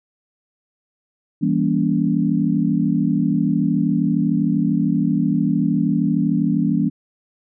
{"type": "chord", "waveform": "sine", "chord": "E diminished seventh", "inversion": "none", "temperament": "just", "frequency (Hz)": [164.81, 197.78, 237.3, 284.8], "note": ["E3", "G3", "Bb3", "Db4"], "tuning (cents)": [0, 16, 31, 47], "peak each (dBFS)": -21, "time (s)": [1.41, 6.9], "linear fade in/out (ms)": 20, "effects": []}